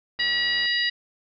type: click train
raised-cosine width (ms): 0.5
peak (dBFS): -27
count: 43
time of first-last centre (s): 0.19-0.656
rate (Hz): 90.1
type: harmonic tone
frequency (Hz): 961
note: B5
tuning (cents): -48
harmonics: 2 / 3 / 4 / 5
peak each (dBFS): -24 / -28 / -28 / -28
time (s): 0.19-0.9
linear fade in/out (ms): 10
effects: none